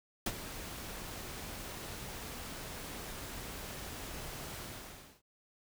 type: noise with ADSR envelope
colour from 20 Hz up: pink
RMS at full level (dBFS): -33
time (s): 0.26-5.22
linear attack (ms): 4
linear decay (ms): 49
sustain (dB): -11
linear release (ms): 590
effects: none